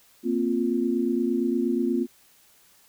sine chord, Bb suspended second, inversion none, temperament equal, 233.1 / 261.6 / 349.2 Hz, Bb3 / C4 / F4, 0 / 0 / 0 cents, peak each -26 dBFS, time 0.23-2.07 s, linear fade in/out 50 ms, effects white hiss -58 dBFS RMS until 2.88 s

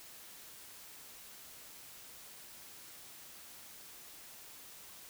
silence, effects white hiss -53 dBFS RMS until 5.09 s

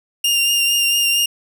sawtooth tone with vibrato, 2801 Hz, F7, 4 cents sharp, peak -11 dBFS, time 0.24-1.26 s, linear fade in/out 5 ms, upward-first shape triangle, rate 4.4 Hz, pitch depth 23 cents each way, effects none

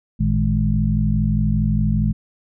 harmonic tone with a mistuned harmonic, 52.4 Hz, G#1, 16 cents sharp, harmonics 1 / 2 / 3 / 4, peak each -21 / -21 / -21 / -21 dBFS, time 0.19-2.13 s, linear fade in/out 20 ms, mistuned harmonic 2, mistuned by +120 cents, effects none

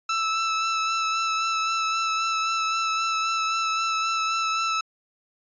sawtooth tone with vibrato, 1318.5 Hz, E6, in tune, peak -19 dBFS, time 0.09-4.81 s, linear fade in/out 5 ms, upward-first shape sine, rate 3.8 Hz, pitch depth 17 cents each way, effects resampled to 16000 Hz

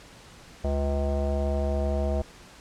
square tone with low-pass filter, 70.7 Hz, C#2, 35 cents sharp, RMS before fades -26 dBFS, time 0.64-2.22 s, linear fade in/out 5 ms, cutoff 640 Hz, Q 4.7, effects pink hiss -49 dBFS RMS until 2.6 s + low-pass 8000 Hz 12 dB/octave

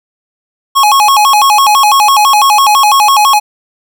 square tone with vibrato, 959 Hz, A#5, 49 cents sharp, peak -5 dBFS, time 0.75-3.4 s, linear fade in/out 20 ms, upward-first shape square, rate 6 Hz, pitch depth 230 cents each way, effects none

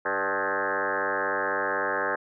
sine tone with frequency modulation, 1067 Hz, C6, 34 cents sharp, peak -24 dBFS, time 0.05-2.16 s, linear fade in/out 10 ms, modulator 96 Hz, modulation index 7.1, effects none

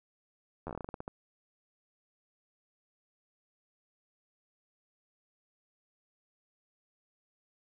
slowing click train, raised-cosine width 1 ms, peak -25 dBFS, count 13, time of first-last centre 0.67-1.079 s, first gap 11 ms, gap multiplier 1.19, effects none

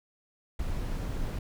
brown noise, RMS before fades -32 dBFS, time 0.59-1.39 s, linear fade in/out 5 ms, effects none

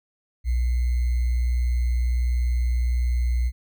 sine tone with sample-and-hold, 60.7 Hz, B1, 29 cents flat, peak -19 dBFS, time 0.44-3.52 s, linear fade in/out 50 ms, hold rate 2100 Hz, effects none

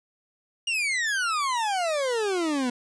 40% pulse exponential sweep, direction down, 2875 to 239.7 Hz, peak -23 dBFS, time 0.67-2.7 s, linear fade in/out 5 ms, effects resampled to 22050 Hz + 10-bit

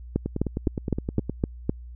two click trains, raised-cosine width 3 ms, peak -9 / -14 dBFS, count 7 / 11, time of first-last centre 0.16-1.695 / 0.26-1.296 s, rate 3.91 / 9.65 Hz, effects added 60 Hz sine -38 dBFS peak until 1.95 s

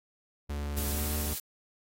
45% pulse tone with pitch glide, 72.5 to 74.97 Hz, D2 to D2, -22 to +36 cents, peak -32 dBFS, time 0.49-1.34 s, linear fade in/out 10 ms, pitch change +58 cents, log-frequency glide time 0.85-1.07 s
blue noise, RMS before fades -35 dBFS, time 0.76-1.4 s, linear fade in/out 20 ms
effects AAC 48 kbps

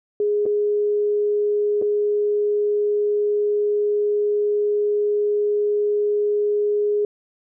sine tone with dropouts, 415.2 Hz, G#4, in tune, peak -17 dBFS, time 0.2-7.05 s, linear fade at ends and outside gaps 2 ms, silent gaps 0.456-0.462 / 1.816-1.822 s, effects none

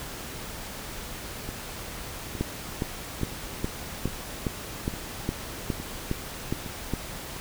two click trains, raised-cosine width 3 ms, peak -13 / -22 dBFS, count 12 / 7, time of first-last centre 2.41-6.937 / 1.49-6.662 s, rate 2.43 / 1.16 Hz, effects pink hiss -38 dBFS RMS until 7.4 s

